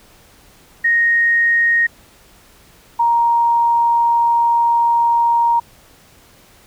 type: tone pair in turn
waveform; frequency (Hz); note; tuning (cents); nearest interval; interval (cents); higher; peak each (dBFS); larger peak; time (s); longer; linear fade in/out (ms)
sine; 1864.7 / 936.7; A#6 / A#5; 0 / +8; octave; 1192; first; -11; neither; 0.84-1.87 / 2.99-5.6; second; 10
effects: pink hiss -48 dBFS RMS until 6.66 s